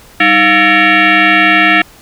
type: tone with frequency modulation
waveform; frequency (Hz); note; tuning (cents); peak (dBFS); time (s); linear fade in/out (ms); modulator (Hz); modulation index
sine; 196; G3; 0; -5; 0.2-1.82; 5; 510; 5.1
effects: pink hiss -40 dBFS RMS until 2.01 s